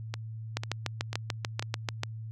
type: two click trains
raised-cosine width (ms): 0.2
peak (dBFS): -17 / -12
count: 4 / 11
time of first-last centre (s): 0.14-1.625 / 0.57-2.034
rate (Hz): 2.02 / 6.83
effects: added 111 Hz sine -37 dBFS peak until 2.31 s

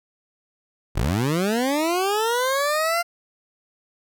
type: linear sweep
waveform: 20% pulse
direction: up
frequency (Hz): 38 to 698.5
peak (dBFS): -15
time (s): 0.95-3.03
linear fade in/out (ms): 20
effects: none

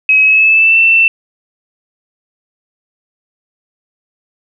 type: tone with pitch glide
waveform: sine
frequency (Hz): 2550 to 2677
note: D#7 to E7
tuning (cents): +42 to +26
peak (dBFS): -5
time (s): 0.09-1.08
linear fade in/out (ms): 2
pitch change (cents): +84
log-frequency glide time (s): 0.21-0.78
effects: none

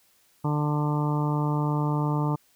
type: harmonic tone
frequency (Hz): 148.6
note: D3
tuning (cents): +21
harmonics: 1 / 2 / 3 / 4 / 5 / 6 / 7 / 8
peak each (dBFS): -24 / -30 / -36 / -39 / -40 / -33 / -37 / -38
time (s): 0.44-2.36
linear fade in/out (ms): 10
effects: white hiss -63 dBFS RMS until 2.55 s

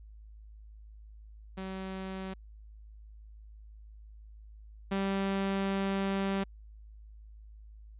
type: tone pair in turn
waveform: sawtooth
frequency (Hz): 190 / 195.23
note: F#3 / G3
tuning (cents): +46 / -7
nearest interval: unison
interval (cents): 47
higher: second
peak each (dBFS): -33 / -25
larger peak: second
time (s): 1.57-2.34 / 4.91-6.44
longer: second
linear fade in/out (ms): 10
effects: added 53 Hz sine -48 dBFS peak until 7.99 s + resampled to 8000 Hz

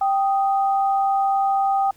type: tone pair together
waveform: sine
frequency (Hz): 784 / 1244.5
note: G5 / D#6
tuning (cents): 0 / 0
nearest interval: minor sixth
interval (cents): 800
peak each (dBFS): -17 / -27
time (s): 0.01-1.91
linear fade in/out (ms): 5
effects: pink hiss -55 dBFS RMS until 1.96 s

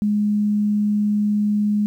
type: tone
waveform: sine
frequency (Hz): 208.3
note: G#3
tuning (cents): +5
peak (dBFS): -16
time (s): 0.02-1.86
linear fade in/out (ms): 0
effects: 9-bit

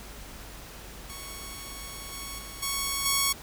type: tone with level steps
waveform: 5% pulse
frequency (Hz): 1108.7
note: C#6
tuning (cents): 0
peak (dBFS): -28 / -25 / -30 / -16 / -11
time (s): 1.09-3.33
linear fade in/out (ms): 10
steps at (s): 2.12 / 2.38 / 2.62 / 3.05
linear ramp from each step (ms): 10
effects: added 50 Hz sine -46 dBFS peak until 3.42 s + pink hiss -45 dBFS RMS until 3.42 s

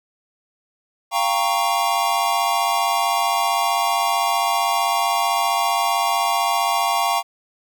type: chord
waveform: square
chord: G half-diminished seventh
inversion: third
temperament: equal with one note detuned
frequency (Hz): 698.5 / 794 / 932.3 / 1108.7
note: F5 / G5 / Bb5 / Db6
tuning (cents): 0 / +22 / 0 / 0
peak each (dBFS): -24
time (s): 1.11-7.23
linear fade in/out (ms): 50
effects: none

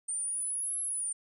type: linear two-way sweep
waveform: sine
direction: up then down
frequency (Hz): 8870 to 11070 to 8870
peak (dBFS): -31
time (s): 0.08-1.13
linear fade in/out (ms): 10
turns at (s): 0.81
effects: none

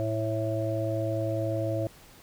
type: harmonic tone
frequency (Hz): 110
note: A2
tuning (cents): 0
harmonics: 1 / 3 / 5 / 6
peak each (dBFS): -30 / -33 / -32 / -33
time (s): 0-1.87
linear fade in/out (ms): 0
effects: pink hiss -53 dBFS RMS until 2.22 s

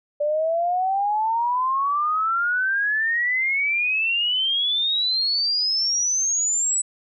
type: exponential sweep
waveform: sine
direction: up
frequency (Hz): 582 to 7980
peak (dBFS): -19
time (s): 0.2-6.82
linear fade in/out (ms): 10
effects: none

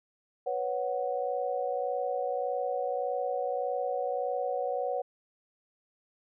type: chord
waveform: sine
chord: B suspended second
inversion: none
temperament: just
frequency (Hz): 493.9 / 555.6 / 740.8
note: B4 / C#5 / F#5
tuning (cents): 0 / +4 / +2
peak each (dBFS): -33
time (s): 0.46-5.02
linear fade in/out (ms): 10
effects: none

